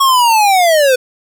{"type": "linear sweep", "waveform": "square", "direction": "down", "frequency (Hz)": [1108.7, 493.9], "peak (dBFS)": -8, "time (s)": [0, 0.96], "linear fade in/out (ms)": 10, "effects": []}